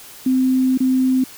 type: tone with dropouts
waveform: sine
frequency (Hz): 259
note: C4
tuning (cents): -17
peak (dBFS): -13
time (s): 0.26-1.24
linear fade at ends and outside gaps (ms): 5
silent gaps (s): 0.776-0.803
effects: white hiss -40 dBFS RMS until 1.37 s